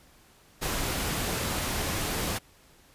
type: noise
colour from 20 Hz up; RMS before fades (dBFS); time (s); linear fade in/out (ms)
pink; -30; 0.61-2.39; 20
effects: pink hiss -58 dBFS RMS until 2.94 s + resampled to 32000 Hz